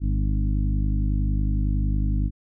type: harmonic tone with a mistuned harmonic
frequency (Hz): 50.9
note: G#1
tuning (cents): -34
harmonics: 1 / 2 / 3 / 4 / 5 / 6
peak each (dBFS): -21 / -27 / -31 / -33 / -35 / -37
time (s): 0-2.31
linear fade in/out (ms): 50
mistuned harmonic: 5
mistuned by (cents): +24
effects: none